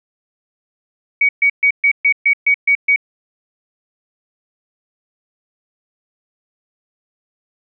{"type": "tone bursts", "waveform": "sine", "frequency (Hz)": 2253, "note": "C#7", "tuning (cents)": 28, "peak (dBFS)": -9, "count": 9, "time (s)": [1.21, 2.961], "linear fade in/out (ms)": 5, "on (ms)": 79, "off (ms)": 130, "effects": []}